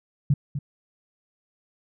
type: tone with echo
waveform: sine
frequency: 141.8 Hz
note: C#3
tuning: 40 cents sharp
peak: -15 dBFS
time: 0.3-0.34 s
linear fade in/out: 5 ms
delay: 250 ms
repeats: 1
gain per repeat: -10 dB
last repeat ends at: 0.59 s
effects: none